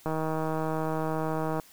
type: click train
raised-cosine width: 1 ms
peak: -17 dBFS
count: 244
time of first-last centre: 0.06-1.598 s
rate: 158 Hz
effects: white hiss -55 dBFS RMS until 1.72 s